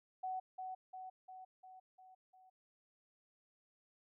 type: tone with echo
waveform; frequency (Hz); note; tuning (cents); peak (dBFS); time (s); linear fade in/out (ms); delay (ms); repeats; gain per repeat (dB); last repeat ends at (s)
sine; 748; F#5; +19; -38; 0.23-0.4; 10; 350; 6; -4; 2.5
effects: none